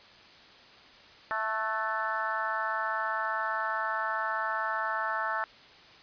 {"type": "harmonic tone with a mistuned harmonic", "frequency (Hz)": 220, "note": "A3", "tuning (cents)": 0, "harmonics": [3, 4, 5, 6, 7, 8], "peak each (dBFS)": [-38, -35, -36, -34, -36, -36], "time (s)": [1.31, 5.44], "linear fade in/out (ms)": 0, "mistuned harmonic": 7, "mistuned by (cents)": -40, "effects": ["white hiss -53 dBFS RMS until 6.02 s", "resampled to 11025 Hz"]}